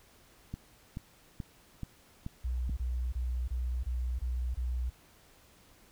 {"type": "click train", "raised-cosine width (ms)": 5, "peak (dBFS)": -25, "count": 6, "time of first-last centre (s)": [0.54, 2.695], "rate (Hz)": 2.32}
{"type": "tone bursts", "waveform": "sine", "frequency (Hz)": 61.74, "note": "B1", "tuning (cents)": 0, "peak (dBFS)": -30, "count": 7, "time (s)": [2.44, 4.9], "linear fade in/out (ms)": 10, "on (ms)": 330, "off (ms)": 25}
{"effects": ["pink hiss -61 dBFS RMS until 5.91 s"]}